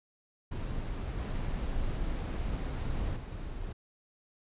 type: noise with level steps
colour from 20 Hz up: brown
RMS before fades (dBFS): -35 / -33 / -39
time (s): 0.51-3.73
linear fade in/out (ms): 10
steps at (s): 1.17 / 3.16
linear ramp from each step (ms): 10
effects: resampled to 8000 Hz